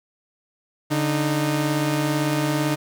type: tone pair together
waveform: sawtooth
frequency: 144.99 / 307.8 Hz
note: D3 / D#4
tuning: -22 / -19 cents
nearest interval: octave + minor second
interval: 1303 cents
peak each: -19 dBFS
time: 0.9-2.76 s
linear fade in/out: 20 ms
effects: none